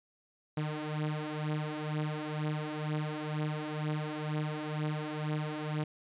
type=beating tone pair; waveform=sawtooth; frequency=151.6 / 153.7 Hz; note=D#3 / D#3; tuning=-45 / -21 cents; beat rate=2.1 Hz; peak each=-31 / -33 dBFS; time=0.57-5.84 s; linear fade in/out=5 ms; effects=resampled to 8000 Hz